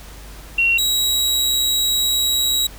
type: tone pair in turn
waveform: sine / sawtooth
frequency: 2739 / 3857 Hz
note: F7 / B7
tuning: -34 / -42 cents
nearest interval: tritone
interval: 592 cents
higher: second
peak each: -13 dBFS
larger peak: neither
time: 0.58-0.78 / 0.78-2.67 s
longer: second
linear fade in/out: 5 ms
effects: added 50 Hz sine -37 dBFS peak until 2.78 s + pink hiss -41 dBFS RMS until 2.78 s